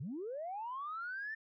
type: linear sweep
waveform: sine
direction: up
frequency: 110.9 to 1800 Hz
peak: -38 dBFS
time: 0-1.35 s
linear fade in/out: 10 ms
effects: tanh soft clip ceiling -34 dBFS